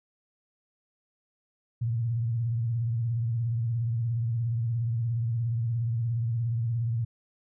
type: tone with vibrato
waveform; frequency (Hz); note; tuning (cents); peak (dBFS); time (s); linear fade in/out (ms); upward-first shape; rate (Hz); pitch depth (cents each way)
sine; 116.3; A#2; -4; -25; 1.81-7.05; 10; sine; 17; 86
effects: none